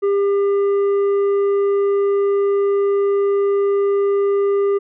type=tone with tanh clipping; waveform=sine; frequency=400 Hz; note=G4; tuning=35 cents sharp; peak=-15 dBFS; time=0.02-4.79 s; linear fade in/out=20 ms; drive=6 dB; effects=none